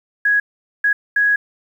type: tone bursts at uneven times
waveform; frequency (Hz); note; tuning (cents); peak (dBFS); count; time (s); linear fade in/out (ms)
sine; 1664; G#6; +3; -12; 3; 0.25-0.4 / 0.84-0.93 / 1.16-1.36; 5
effects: 8-bit